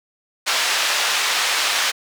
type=band-pass noise; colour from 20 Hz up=white; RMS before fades=-20 dBFS; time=0.46-1.92 s; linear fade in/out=20 ms; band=760 to 4600 Hz; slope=12 dB/octave; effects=none

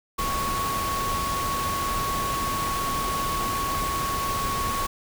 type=tone in noise; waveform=sine; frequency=1109 Hz; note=C#6; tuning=in tune; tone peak=-26 dBFS; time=0.18-4.87 s; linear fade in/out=10 ms; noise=pink; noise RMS=-30 dBFS; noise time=0.18-4.87 s; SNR=+1 dB; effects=none

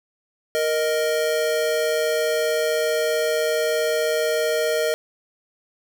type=tone pair together; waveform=square; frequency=466.9 / 622.3 Hz; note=A#4 / D#5; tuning=+3 / 0 cents; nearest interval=perfect fourth; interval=497 cents; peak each=-23 dBFS; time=0.55-4.94 s; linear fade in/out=0 ms; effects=none

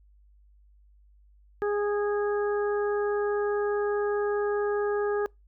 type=harmonic tone; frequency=412.3 Hz; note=G#4; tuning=13 cents flat; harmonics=1 / 2 / 3 / 4; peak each=-25 / -36 / -37 / -38 dBFS; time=1.62-5.26 s; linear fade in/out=0 ms; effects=noise-tail reverb RT60 0.2 s tail -26 dB re dry + added 50 Hz sine -55 dBFS peak until 5.47 s

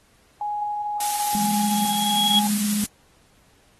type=tone; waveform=sine; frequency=832 Hz; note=G#5; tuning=3 cents sharp; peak=-24 dBFS; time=0.41-2.47 s; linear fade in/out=2 ms
type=noise; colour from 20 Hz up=blue; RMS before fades=-25 dBFS; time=1-2.86 s; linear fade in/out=5 ms
type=tone with exponential growth; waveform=sine; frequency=3322 Hz; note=G#7; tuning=in tune; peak=-14 dBFS; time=1.28-2.39 s; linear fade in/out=1 ms; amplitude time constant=240 ms
type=tone with tremolo; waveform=sine; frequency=207.7 Hz; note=G#3; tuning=in tune; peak=-22 dBFS; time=1.35-2.84 s; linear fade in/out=0 ms; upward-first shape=square; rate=1 Hz; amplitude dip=50%
effects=pink hiss -59 dBFS RMS until 3.79 s + AAC 32 kbps

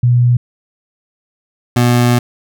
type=tone pair in turn; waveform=sine / 25% pulse; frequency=122 / 121.5 Hz; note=B2 / B2; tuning=-21 / -28 cents; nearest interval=unison; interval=7 cents; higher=first; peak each=-7 / -5 dBFS; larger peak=second; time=0.03-0.37 / 1.76-2.19 s; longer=second; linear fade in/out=5 ms; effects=none

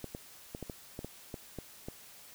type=clicks; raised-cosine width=2 ms; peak=-26 dBFS; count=10; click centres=0.043 / 0.149 / 0.549 / 0.627 / 0.698 / 0.991 / 1.046 / 1.342 / 1.587 / 1.885 s; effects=white hiss -54 dBFS RMS until 2.34 s

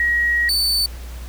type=tone pair in turn; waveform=sine / 40% pulse; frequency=1900 / 4519 Hz; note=A#6 / C#8; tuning=+33 / +33 cents; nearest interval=octave + minor third; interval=1500 cents; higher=second; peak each=-15 dBFS; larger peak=neither; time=0-0.49 / 0.49-0.86 s; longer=first; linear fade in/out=2 ms; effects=added 60 Hz sine -30 dBFS peak until 1.28 s + pink hiss -42 dBFS RMS until 1.28 s

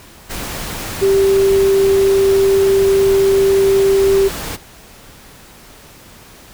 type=tone in noise; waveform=sine; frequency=390.5 Hz; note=G4; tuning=7 cents flat; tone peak=-9 dBFS; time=1.01-4.29 s; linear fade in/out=20 ms; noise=pink; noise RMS=-25 dBFS; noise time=0.29-4.57 s; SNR=+13 dB; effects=pink hiss -41 dBFS RMS until 6.53 s

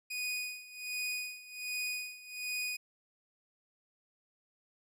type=tone with tremolo; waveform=sawtooth; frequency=2479 Hz; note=D#7; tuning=7 cents flat; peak=-30 dBFS; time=0.1-2.77 s; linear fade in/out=10 ms; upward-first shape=sine; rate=1.3 Hz; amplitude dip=85%; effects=resampled to 32000 Hz

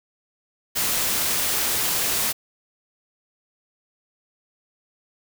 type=noise; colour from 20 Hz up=white; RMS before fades=-23 dBFS; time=0.75-2.33 s; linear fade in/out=20 ms; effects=none

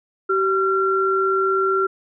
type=tone pair together; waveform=sine; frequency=383.9 / 1368 Hz; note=G4 / F6; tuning=-36 / -36 cents; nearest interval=octave + minor seventh; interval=2200 cents; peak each=-19 dBFS; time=0.29-1.87 s; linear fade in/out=10 ms; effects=none

